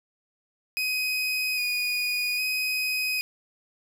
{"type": "tone with vibrato", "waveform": "30% pulse", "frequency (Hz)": 2489, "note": "D#7", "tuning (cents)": 0, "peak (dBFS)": -22, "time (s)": [0.77, 3.21], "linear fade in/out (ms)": 0, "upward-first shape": "square", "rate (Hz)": 0.62, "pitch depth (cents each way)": 17, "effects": []}